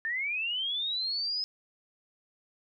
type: linear sweep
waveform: sine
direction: up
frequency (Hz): 1760 to 5110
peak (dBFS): -29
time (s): 0.05-1.44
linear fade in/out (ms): 0
effects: none